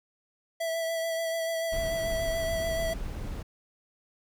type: tone with vibrato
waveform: square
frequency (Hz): 658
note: E5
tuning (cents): -3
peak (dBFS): -29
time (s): 0.6-2.94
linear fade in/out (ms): 10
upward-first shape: sine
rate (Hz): 6.9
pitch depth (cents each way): 18
type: noise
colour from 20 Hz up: brown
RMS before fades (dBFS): -35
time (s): 1.72-3.43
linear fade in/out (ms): 10
effects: none